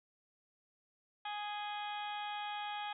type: harmonic tone with a mistuned harmonic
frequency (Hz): 415.3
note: G#4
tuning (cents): 0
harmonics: 2 / 3 / 4 / 5 / 6 / 7 / 8 / 9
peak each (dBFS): -40 / -49 / -49 / -54 / -50 / -56 / -48 / -58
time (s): 1.25-2.93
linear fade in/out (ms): 5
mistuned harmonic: 7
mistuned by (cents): +76
effects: none